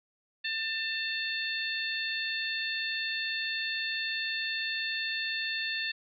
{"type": "harmonic tone with a mistuned harmonic", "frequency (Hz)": 894, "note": "A5", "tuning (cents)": 27, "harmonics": [2, 3, 4, 5], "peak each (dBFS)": [-34, -36, -37, -38], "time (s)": [0.44, 5.92], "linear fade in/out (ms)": 10, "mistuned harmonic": 5, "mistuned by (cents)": -39, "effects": []}